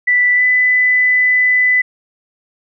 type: tone with pitch glide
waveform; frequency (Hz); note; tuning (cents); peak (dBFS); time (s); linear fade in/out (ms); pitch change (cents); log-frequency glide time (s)
sine; 1975.5 to 1999.6; B6 to B6; 0 to +21; -9; 0.07-1.82; 10; +21; 0.35-0.43
effects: none